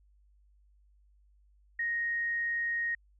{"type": "tone", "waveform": "sine", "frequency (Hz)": 1869, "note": "A#6", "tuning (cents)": 4, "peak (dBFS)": -29, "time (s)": [1.79, 2.95], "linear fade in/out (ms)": 5, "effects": ["added 50 Hz sine -61 dBFS peak until 3.19 s"]}